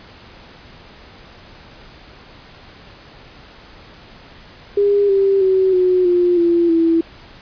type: tone with pitch steps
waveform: sine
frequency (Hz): 405.2 / 391.6 / 378.5 / 365.8 / 353.6 / 341.7 / 330.3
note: G#4 / G4 / F#4 / F#4 / F4 / F4 / E4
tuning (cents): -43 / -2 / +39 / -20 / +22 / -38 / +4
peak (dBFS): -11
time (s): 4.77-7.01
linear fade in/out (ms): 5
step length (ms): 320
effects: pink hiss -42 dBFS RMS until 7.41 s + resampled to 11025 Hz